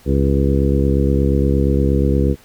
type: harmonic tone with a mistuned harmonic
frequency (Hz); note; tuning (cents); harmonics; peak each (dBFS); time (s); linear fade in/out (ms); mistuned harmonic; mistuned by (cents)
68.5; C#2; -20; 1 / 2 / 3 / 4 / 5 / 6 / 7; -16 / -19 / -21 / -22 / -23 / -24 / -24; 0.05-2.36; 50; 7; +27
effects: pink hiss -48 dBFS RMS until 2.44 s